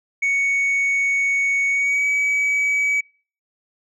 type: tone with pitch glide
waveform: sine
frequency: 2226 to 2277 Hz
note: C#7 to C#7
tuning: +7 to +46 cents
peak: -14 dBFS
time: 0.22-3.01 s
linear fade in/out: 10 ms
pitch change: +39 cents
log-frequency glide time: 1.7-2.07 s
effects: noise-tail reverb RT60 0.4 s tail -25 dB re dry + tanh soft clip ceiling -16 dBFS